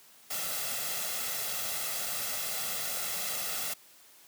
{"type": "noise with comb filter", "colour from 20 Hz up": "white", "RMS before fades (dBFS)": -34, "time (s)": [0.3, 3.74], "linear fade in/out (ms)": 10, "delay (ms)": 1.5, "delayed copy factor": 0.65, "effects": ["white hiss -57 dBFS RMS until 4.27 s", "high-pass 150 Hz 12 dB/octave"]}